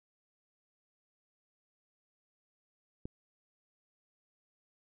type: click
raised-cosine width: 3 ms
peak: -27 dBFS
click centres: 3.055 s
effects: none